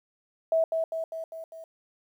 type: tone with echo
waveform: sine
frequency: 650 Hz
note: E5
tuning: 24 cents flat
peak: -20 dBFS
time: 0.52-0.64 s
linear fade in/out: 2 ms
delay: 200 ms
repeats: 5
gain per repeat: -4 dB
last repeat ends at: 1.64 s
effects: 10-bit